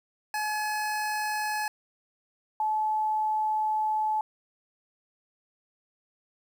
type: tone pair in turn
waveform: 25% pulse / sine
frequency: 850 / 862.4 Hz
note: G#5 / A5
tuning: +40 / -35 cents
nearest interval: unison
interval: 25 cents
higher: second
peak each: -24 dBFS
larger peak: neither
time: 0.34-1.68 / 2.6-4.21 s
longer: second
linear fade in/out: 2 ms
effects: 10-bit